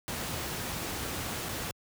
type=noise with dropouts; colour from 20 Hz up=pink; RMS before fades=-35 dBFS; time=0.08-1.71 s; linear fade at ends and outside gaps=0 ms; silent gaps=1.487-1.491 s; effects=high-pass 60 Hz 12 dB/octave